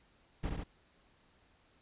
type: noise with echo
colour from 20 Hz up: brown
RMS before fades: -35 dBFS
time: 0.43-0.5 s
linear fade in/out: 10 ms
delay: 69 ms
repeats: 2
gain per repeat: -2 dB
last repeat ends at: 0.638 s
effects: pink hiss -68 dBFS RMS until 1.81 s + resampled to 8000 Hz